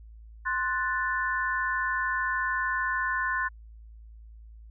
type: chord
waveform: sine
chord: F# diminished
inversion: second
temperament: equal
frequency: 1046.5 / 1480 / 1760 Hz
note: C6 / F#6 / A6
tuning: 0 / 0 / 0 cents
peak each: -30 dBFS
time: 0.45-3.49 s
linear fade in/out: 20 ms
effects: added 55 Hz sine -45 dBFS peak until 4.7 s